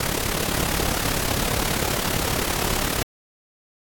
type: noise with amplitude modulation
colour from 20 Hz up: pink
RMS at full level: -21 dBFS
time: 0-3.03 s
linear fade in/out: 5 ms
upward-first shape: sine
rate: 35.2 Hz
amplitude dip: 65%
effects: AAC 64 kbps